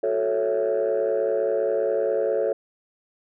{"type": "chord", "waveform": "sine", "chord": "F# minor seventh", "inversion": "none", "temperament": "equal", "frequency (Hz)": [370, 440, 554.4, 659.3], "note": ["F#4", "A4", "C#5", "E5"], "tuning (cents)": [0, 0, 0, 0], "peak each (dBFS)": [-28, -23, -23, -28], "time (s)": [0.03, 2.53], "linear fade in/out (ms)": 5, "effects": ["tanh soft clip ceiling -15 dBFS"]}